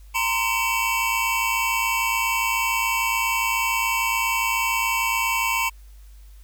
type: tone cluster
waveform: square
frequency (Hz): 925 / 1035 / 2267 / 2668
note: A#5 / C6 / C#7 / E7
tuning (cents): -14 / -19 / +38 / +20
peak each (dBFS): -27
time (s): 0.14-5.7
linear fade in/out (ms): 20
effects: added 50 Hz sine -42 dBFS peak until 6.43 s + white hiss -59 dBFS RMS until 6.43 s